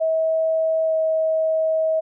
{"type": "tone with pitch glide", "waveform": "sine", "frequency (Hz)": [643, 638.2], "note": ["E5", "D#5"], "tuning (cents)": [-43, 44], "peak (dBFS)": -17, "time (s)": [0, 2.01], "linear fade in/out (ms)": 20, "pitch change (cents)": -13, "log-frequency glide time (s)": [0.84, 0.94], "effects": []}